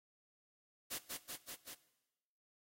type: noise with echo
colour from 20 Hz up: white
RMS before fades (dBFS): -42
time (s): 0.9-0.99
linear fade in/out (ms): 20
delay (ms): 190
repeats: 4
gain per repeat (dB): -2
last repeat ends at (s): 1.75
effects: noise-tail reverb RT60 1.0 s tail -17 dB re dry + AAC 48 kbps